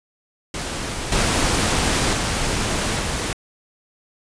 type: noise with level steps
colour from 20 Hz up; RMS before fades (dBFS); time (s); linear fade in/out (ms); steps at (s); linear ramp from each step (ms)
pink; -27 / -19 / -22 / -24; 0.54-3.33; 2; 1.12 / 2.13 / 2.99; 2
effects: resampled to 22050 Hz